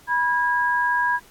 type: tone pair together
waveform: sine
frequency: 977.1 / 1638 Hz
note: B5 / G#6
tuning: -19 / -24 cents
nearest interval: major sixth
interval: 895 cents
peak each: -21 dBFS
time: 0.07-1.2 s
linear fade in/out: 50 ms
effects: pink hiss -51 dBFS RMS until 1.3 s + AAC 64 kbps